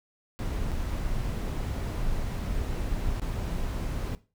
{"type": "noise with dropouts", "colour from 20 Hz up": "brown", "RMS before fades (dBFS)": -30, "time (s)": [0.39, 4.15], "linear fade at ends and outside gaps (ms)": 0, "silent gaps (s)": [[0.712, 0.717], [3.197, 3.218]], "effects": ["noise-tail reverb RT60 0.3 s tail -17 dB re dry"]}